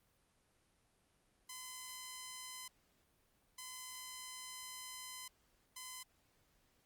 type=tone bursts at uneven times; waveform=5% pulse; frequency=1020 Hz; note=C6; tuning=44 cents flat; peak=-35 dBFS; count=3; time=1.49-2.68 / 3.58-5.28 / 5.76-6.03 s; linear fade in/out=5 ms; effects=pink hiss -75 dBFS RMS until 6.85 s + Opus 32 kbps